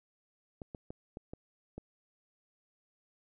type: clicks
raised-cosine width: 2 ms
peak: -29 dBFS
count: 6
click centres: 0.618 / 0.748 / 0.905 / 1.171 / 1.335 / 1.78 s
effects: none